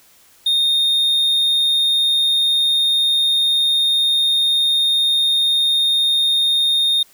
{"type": "tone", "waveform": "triangle", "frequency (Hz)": 3679, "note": "A#7", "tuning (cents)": -24, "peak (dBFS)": -12, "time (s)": [0.46, 7.03], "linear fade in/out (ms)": 5, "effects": ["white hiss -51 dBFS RMS until 7.13 s"]}